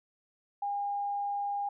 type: tone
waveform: sine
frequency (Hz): 810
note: G#5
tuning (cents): -43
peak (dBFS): -30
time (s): 0.62-1.69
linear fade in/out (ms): 5
effects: none